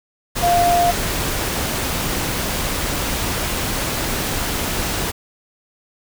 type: tone in noise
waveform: sine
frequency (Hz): 698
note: F5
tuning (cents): -1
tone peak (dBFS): -13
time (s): 0.42-0.92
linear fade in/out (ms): 20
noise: pink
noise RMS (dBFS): -22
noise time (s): 0.35-5.12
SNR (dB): +6
effects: none